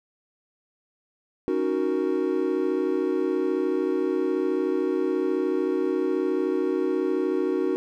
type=chord; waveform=triangle; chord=D# minor seventh; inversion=third; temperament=equal; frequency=277.2 / 311.1 / 370 / 466.2 Hz; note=C#4 / D#4 / F#4 / A#4; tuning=0 / 0 / 0 / 0 cents; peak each=-28 / -26 / -23 / -28 dBFS; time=1.48-7.76 s; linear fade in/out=0 ms; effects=none